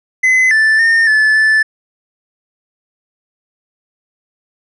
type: tone with pitch steps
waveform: triangle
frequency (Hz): 2034 / 1760 / 1822 / 1736 / 1750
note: C7 / A6 / A#6 / A6 / A6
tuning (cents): -50 / 0 / -40 / -24 / -10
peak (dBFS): -6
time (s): 0.23-1.63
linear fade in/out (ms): 10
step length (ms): 280
effects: resampled to 24000 Hz